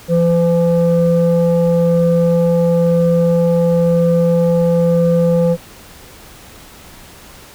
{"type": "tone pair together", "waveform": "sine", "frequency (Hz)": [170, 509], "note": ["F3", "C5"], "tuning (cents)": [-46, -48], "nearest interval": "octave + perfect fifth", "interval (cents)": 1898, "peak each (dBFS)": -11, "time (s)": [0.08, 5.57], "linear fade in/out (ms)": 50, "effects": ["tanh soft clip ceiling -6 dBFS", "pink hiss -39 dBFS RMS until 7.54 s"]}